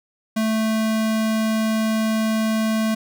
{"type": "tone", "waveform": "square", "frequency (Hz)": 220, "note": "A3", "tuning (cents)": 0, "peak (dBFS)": -19, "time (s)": [0.36, 2.95], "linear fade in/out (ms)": 10, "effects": []}